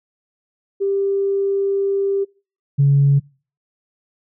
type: tone pair in turn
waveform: sine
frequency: 394.9 / 140.43 Hz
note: G4 / C#3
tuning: +13 / +23 cents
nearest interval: octave + tritone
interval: 1790 cents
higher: first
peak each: -16 / -9 dBFS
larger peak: second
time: 0.8-2.25 / 2.78-3.2 s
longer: first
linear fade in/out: 20 ms
effects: noise-tail reverb RT60 0.4 s tail -26 dB re dry + tanh soft clip ceiling -6 dBFS